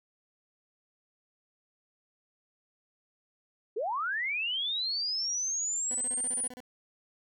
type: linear sweep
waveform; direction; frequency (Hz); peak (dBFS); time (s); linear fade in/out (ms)
sine; up; 380 to 9700; -29; 3.76-6.48; 10
type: tone bursts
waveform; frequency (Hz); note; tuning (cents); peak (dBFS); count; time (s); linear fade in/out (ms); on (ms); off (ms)
20% pulse; 250.4; B3; +24; -38; 11; 5.91-6.603; 0; 33; 33
effects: none